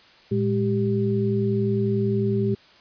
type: tone cluster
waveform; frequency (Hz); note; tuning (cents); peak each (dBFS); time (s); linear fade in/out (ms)
sine; 114.5 / 205.6 / 391.1; A#2 / G#3 / G4; -31 / -17 / -4; -24; 0.31-2.55; 10
effects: white hiss -52 dBFS RMS until 2.8 s + resampled to 11025 Hz

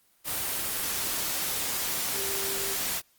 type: tone in noise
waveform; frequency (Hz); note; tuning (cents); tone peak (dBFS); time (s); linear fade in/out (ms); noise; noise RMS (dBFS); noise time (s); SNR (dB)
sine; 392.8; G4; +4; -37; 2.13-2.77; 50; white; -30; 0.24-3.02; -10
effects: white hiss -65 dBFS RMS until 3.18 s + Opus 24 kbps

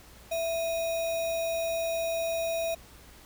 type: tone with sample-and-hold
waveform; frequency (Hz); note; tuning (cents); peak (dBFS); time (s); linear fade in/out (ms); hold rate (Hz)
sine; 662; E5; +7; -27; 0.31-2.75; 10; 3150
effects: added 60 Hz sine -55 dBFS peak until 3.25 s + pink hiss -53 dBFS RMS until 3.25 s

